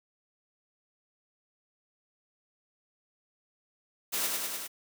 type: noise with echo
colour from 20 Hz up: white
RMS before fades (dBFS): -31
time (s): 4.12-4.28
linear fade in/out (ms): 20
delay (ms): 100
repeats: 4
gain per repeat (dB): -2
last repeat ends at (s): 4.68
effects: high-pass 200 Hz 12 dB/octave